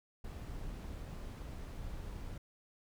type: noise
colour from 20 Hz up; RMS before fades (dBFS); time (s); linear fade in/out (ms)
brown; -44; 0.24-2.38; 5
effects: none